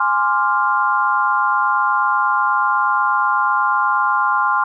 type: chord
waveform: sine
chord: D half-diminished seventh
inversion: second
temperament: equal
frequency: 830.6 / 1046.5 / 1174.7 / 1396.9 Hz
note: Ab5 / C6 / D6 / F6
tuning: 0 / 0 / 0 / 0 cents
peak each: -21 / -17 / -23 / -19 dBFS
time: 0-4.64 s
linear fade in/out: 5 ms
effects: none